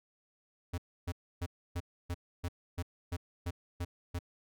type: tone bursts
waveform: square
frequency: 87.31 Hz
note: F2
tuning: in tune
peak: -34 dBFS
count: 11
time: 0.73-4.191 s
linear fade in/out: 10 ms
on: 51 ms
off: 290 ms
effects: none